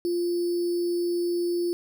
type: tone with sample-and-hold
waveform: sine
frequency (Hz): 348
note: F4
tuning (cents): -6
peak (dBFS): -23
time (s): 0.05-1.73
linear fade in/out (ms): 0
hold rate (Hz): 4900
effects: none